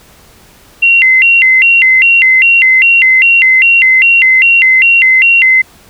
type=tone with vibrato; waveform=sine; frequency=2376 Hz; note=D7; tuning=20 cents sharp; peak=-3 dBFS; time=0.82-5.62 s; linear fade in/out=10 ms; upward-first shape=square; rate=2.5 Hz; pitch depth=250 cents each way; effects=pink hiss -41 dBFS RMS until 5.89 s